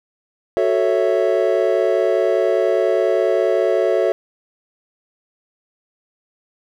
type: chord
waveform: triangle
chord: F# minor seventh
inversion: none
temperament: equal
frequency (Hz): 370 / 440 / 554.4 / 659.3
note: F#4 / A4 / C#5 / E5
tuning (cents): 0 / 0 / 0 / 0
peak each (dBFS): -18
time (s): 0.57-4.12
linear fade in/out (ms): 0
effects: none